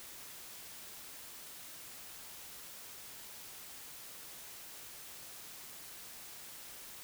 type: silence
effects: white hiss -50 dBFS RMS until 7.03 s